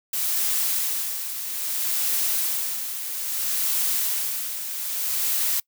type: noise with tremolo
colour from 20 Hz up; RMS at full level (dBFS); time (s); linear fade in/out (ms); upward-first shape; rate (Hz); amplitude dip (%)
blue; -23; 0.13-5.6; 5; sine; 0.61; 60
effects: noise-tail reverb RT60 0.1 s tail -25 dB re dry